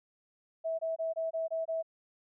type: tone bursts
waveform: sine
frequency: 651 Hz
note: E5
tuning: 22 cents flat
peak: -30 dBFS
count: 7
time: 0.64-1.828 s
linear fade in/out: 20 ms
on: 150 ms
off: 23 ms
effects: none